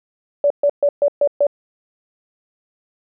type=tone bursts; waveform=sine; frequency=575 Hz; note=D5; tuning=37 cents flat; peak=-11 dBFS; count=6; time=0.44-1.468 s; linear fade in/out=2 ms; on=63 ms; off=130 ms; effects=none

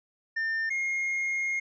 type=tone pair in turn; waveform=triangle; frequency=1800 / 2141 Hz; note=A6 / C7; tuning=+39 / +39 cents; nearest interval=minor third; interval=300 cents; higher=second; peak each=-25 dBFS; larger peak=neither; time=0.36-0.7 / 0.7-1.6 s; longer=second; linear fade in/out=10 ms; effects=resampled to 16000 Hz

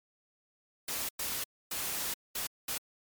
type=noise bursts at uneven times; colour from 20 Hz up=white; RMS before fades=-35 dBFS; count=5; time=0.88-1.09 / 1.19-1.44 / 1.71-2.14 / 2.35-2.47 / 2.68-2.78 s; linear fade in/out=5 ms; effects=MP3 96 kbps

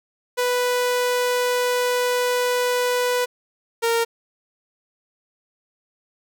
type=tone pair in turn; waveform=sawtooth; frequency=493.9 / 462.4 Hz; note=B4 / A#4; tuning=0 / -14 cents; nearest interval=minor second; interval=114 cents; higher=first; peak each=-15 / -14 dBFS; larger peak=second; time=0.37-3.26 / 3.82-4.05 s; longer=first; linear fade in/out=20 ms; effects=none

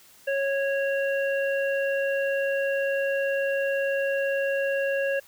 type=harmonic tone; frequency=551 Hz; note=C#5; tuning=11 cents flat; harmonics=1 / 3 / 5; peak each=-24 / -30 / -35 dBFS; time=0.27-5.2 s; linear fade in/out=10 ms; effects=white hiss -54 dBFS RMS until 5.27 s

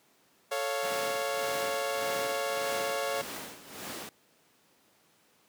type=chord; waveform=sawtooth; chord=A augmented; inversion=none; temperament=equal; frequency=440 / 554.4 / 698.5 Hz; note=A4 / C#5 / E#5; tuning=0 / 0 / 0 cents; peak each=-33 / -28 / -32 dBFS; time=0.51-3.22 s; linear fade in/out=10 ms
type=noise with tremolo; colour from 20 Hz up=pink; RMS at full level=-38 dBFS; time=0.83-4.09 s; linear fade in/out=0 ms; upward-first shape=sine; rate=1.7 Hz; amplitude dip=75%
effects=pink hiss -65 dBFS RMS until 5.48 s + high-pass 200 Hz 12 dB/octave

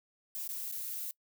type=noise with dropouts; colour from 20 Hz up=violet; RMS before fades=-39 dBFS; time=0.35-1.11 s; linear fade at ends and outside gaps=0 ms; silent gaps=0.476-0.49 / 0.715-0.723 s; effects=noise-tail reverb RT60 0.1 s tail -24 dB re dry

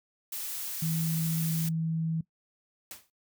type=noise; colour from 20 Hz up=blue; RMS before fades=-36 dBFS; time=0.32-1.69 s; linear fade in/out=5 ms
type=tone; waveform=sine; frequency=162.2 Hz; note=E3; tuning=28 cents flat; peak=-27 dBFS; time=0.82-2.21 s; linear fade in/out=5 ms
type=noise with exponential decay; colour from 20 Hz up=white; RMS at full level=-39 dBFS; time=2.91-3.1 s; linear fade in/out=1 ms; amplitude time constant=41 ms
effects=noise-tail reverb RT60 0.1 s tail -19 dB re dry

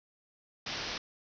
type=low-pass noise; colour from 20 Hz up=white; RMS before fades=-38 dBFS; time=0.66-0.98 s; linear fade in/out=5 ms; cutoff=5700 Hz; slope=96 dB/octave; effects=none

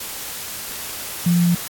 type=tone in noise; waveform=sine; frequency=173.6 Hz; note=F3; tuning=10 cents flat; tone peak=-13 dBFS; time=1.26-1.55 s; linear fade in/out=5 ms; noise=white; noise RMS=-30 dBFS; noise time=0-1.68 s; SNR=+14 dB; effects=AAC 64 kbps

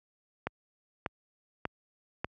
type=click train; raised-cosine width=0.5 ms; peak=-16 dBFS; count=4; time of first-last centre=0.47-2.245 s; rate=1.69 Hz; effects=high-pass 60 Hz 12 dB/octave

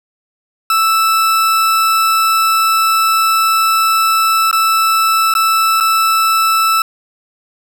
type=tone with dropouts; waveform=40% pulse; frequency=1318.5 Hz; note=E6; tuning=in tune; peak=-9 dBFS; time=0.7-6.82 s; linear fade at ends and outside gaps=2 ms; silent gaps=4.513-4.528 / 5.339-5.351 / 5.802-5.807 s; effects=none

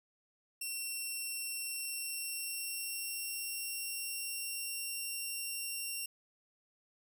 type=tone with pitch glide; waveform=5% pulse; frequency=2720 to 2752 Hz; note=F7 to F7; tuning=-46 to -26 cents; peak=-29 dBFS; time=0.61-6.06 s; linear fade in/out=5 ms; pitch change=+20 cents; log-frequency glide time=1.57-5 s; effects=none

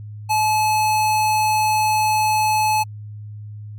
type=tone; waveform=square; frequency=860 Hz; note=A5; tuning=40 cents flat; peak=-16 dBFS; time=0.29-2.84 s; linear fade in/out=20 ms; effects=added 105 Hz sine -31 dBFS peak until 3.78 s + MP3 96 kbps

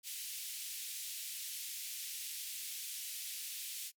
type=band-pass noise; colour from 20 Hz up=white; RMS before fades=-44 dBFS; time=0.03-3.92 s; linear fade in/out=50 ms; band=2400 to 15000 Hz; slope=24 dB/octave; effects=noise-tail reverb RT60 0.1 s tail -23 dB re dry

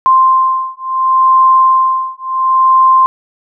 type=beating tone pair; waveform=sine; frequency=1046.5 / 1047.21 Hz; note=C6 / C6; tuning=0 / +1 cents; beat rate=0.71 Hz; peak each=-10 dBFS; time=0.06-3.06 s; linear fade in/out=0 ms; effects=none

